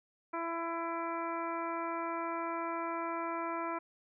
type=harmonic tone; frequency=334.1 Hz; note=E4; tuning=23 cents sharp; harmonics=1 / 2 / 3 / 4 / 5 / 6 / 7; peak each=-40 / -41 / -38 / -41 / -51 / -51 / -48 dBFS; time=0.33-3.79 s; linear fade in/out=10 ms; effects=none